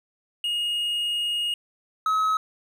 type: tone pair in turn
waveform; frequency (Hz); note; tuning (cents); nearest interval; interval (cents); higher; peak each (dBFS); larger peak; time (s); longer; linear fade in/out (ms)
triangle; 2865 / 1281.4; F7 / E6; +44 / -49; octave + major second; 1393; first; -22 / -18; second; 0.44-1.54 / 2.06-2.37; first; 2
effects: none